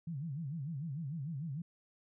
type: tone with vibrato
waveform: sine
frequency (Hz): 150.1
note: D3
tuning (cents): +38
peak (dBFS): -37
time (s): 0.07-1.62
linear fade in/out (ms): 5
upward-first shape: sine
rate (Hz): 6.7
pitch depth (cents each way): 230
effects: none